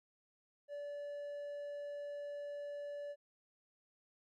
triangle tone, 578 Hz, D5, 28 cents flat, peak -40 dBFS, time 0.68-3.16 s, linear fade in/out 50 ms, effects Opus 48 kbps

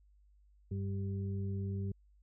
harmonic tone, 98 Hz, G2, in tune, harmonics 1 / 2 / 4, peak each -35 / -41 / -47 dBFS, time 0.71-1.92 s, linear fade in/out 5 ms, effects added 50 Hz sine -62 dBFS peak until 2.22 s

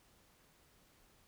silence, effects pink hiss -68 dBFS RMS until 1.27 s

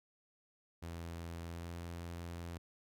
sawtooth tone with pitch glide, 84.2 to 85.47 Hz, E2 to F2, +37 to -37 cents, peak -39 dBFS, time 0.82-2.58 s, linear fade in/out 10 ms, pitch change +26 cents, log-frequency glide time 1.45-1.73 s, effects none

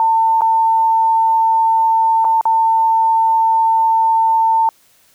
sine tone with dropouts, 898 Hz, A5, 35 cents sharp, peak -10 dBFS, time 0-4.69 s, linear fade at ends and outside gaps 1 ms, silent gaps 0.409-0.418 / 2.245-2.25 / 2.411-2.454 s, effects white hiss -53 dBFS RMS until 5.14 s

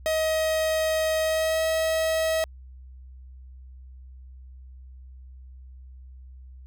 45% pulse tone with pitch glide, 633 to 641.1 Hz, D#5 to E5, +30 to -48 cents, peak -22 dBFS, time 0.06-2.44 s, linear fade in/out 0 ms, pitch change +22 cents, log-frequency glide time 1.21-1.64 s, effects added 64 Hz sine -42 dBFS peak until 6.66 s

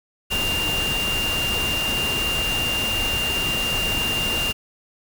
sine tone in noise, 2794 Hz, F7, in tune, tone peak -22 dBFS, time 0.3-4.53 s, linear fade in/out 20 ms, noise pink, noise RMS -27 dBFS, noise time 0.3-4.53 s, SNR +2 dB, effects none

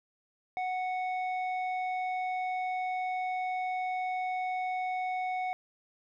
square tone with low-pass filter, 739 Hz, F#5, 2 cents flat, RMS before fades -33 dBFS, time 0.57-5.53 s, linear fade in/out 0 ms, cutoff 1800 Hz, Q 2.2, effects none

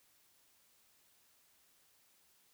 silence, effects white hiss -70 dBFS RMS until 2.53 s

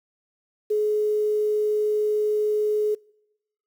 sine tone with quantisation, 423.4 Hz, G#4, 33 cents sharp, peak -19 dBFS, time 0.7-2.95 s, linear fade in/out 10 ms, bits 8, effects noise-tail reverb RT60 0.9 s tail -26 dB re dry

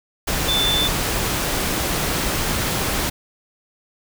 sine tone in noise, 3526 Hz, A7, 3 cents sharp, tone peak -18 dBFS, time 0.48-0.88 s, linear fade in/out 10 ms, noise pink, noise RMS -22 dBFS, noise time 0.27-3.1 s, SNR +1 dB, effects none

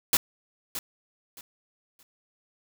white noise with echo, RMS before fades -21 dBFS, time 0.13-0.17 s, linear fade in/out 2 ms, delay 620 ms, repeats 3, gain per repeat -12 dB, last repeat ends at 2.03 s, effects none

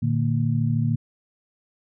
sine tone cluster, 115.4 / 148.9 / 229.8 Hz, A#2 / D3 / A#3, -17 / +24 / -25 cents, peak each -22 / -24 / -26 dBFS, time 0.02-0.96 s, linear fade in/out 10 ms, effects none

